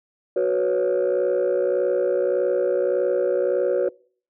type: chord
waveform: sine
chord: F# suspended fourth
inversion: none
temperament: just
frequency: 370 / 493.3 / 555 Hz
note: F#4 / B4 / C#5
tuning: 0 / -2 / +2 cents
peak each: -21 dBFS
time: 0.36-3.89 s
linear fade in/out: 5 ms
effects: noise-tail reverb RT60 0.5 s tail -25 dB re dry + tanh soft clip ceiling -14 dBFS